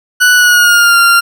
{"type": "tone with pitch glide", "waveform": "40% pulse", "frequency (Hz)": [1480, 1388.9], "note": ["F#6", "F6"], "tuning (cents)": [0, -10], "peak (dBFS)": -4, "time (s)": [0.2, 1.21], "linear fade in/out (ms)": 20, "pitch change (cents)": -110, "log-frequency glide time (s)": [0.34, 0.98], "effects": []}